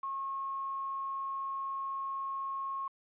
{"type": "tone with quantisation", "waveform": "sine", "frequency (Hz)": 1086, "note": "C#6", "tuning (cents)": -36, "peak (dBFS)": -34, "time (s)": [0.03, 2.88], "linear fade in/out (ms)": 5, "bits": 9, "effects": ["resampled to 8000 Hz"]}